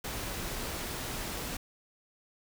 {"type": "noise", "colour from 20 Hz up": "pink", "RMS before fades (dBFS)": -37, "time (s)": [0.04, 1.57], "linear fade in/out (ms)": 5, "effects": []}